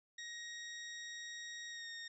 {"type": "tone with pitch glide", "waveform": "20% pulse", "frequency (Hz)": [1882, 1849.7], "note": ["A#6", "A#6"], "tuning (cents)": [16, -14], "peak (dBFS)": -40, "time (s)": [0.18, 2.08], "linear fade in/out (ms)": 5, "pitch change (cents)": -30, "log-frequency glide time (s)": [1.69, 1.87], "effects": ["resampled to 22050 Hz"]}